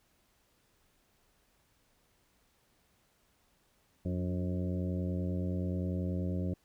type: harmonic tone with a mistuned harmonic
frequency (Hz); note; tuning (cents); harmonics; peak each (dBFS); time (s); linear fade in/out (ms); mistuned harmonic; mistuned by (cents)
89.9; F#2; -49; 1 / 2 / 3 / 4 / 5 / 6 / 7; -34 / -35 / -41 / -44 / -49 / -45 / -50; 4.05-6.54; 5; 3; +57
effects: pink hiss -71 dBFS RMS until 6.64 s